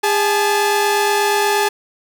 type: tone pair together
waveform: sawtooth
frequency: 406.9 / 862.2 Hz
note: G#4 / A5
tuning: -35 / -35 cents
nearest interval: octave + minor second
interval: 1300 cents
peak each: -13 dBFS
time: 0.03-1.69 s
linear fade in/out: 10 ms
effects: none